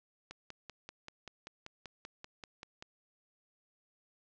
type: click train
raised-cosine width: 0.2 ms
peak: -28 dBFS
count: 14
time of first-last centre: 0.31-2.825 s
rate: 5.17 Hz
effects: low-pass 7000 Hz 12 dB/octave